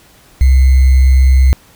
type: tone with sample-and-hold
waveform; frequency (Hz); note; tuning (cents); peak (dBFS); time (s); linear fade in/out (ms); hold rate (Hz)
sine; 65.41; C2; 0; -4; 0.41-1.53; 0; 2100
effects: pink hiss -45 dBFS RMS until 1.75 s